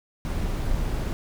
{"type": "noise", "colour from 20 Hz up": "brown", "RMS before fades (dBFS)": -26, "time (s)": [0.25, 1.13], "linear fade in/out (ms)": 0, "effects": []}